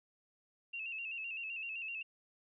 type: tone with vibrato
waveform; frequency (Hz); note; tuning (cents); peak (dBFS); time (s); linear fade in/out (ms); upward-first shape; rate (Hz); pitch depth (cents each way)
sine; 2679; E7; +27; -39; 0.73-2.03; 10; square; 7.8; 53
effects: none